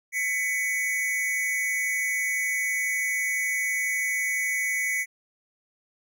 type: tone pair together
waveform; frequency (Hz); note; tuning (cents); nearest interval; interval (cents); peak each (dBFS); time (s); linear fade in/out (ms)
square; 2001 / 2233; B6 / C#7; +22 / +12; major second; 190; -28; 0.12-5.06; 50
effects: none